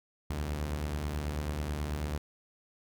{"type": "beating tone pair", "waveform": "sawtooth", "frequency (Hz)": [65.7, 74.9], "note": ["C2", "D2"], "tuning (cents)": [8, 35], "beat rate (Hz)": 9.2, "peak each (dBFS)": [-36, -29], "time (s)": [0.3, 2.18], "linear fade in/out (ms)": 5, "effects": []}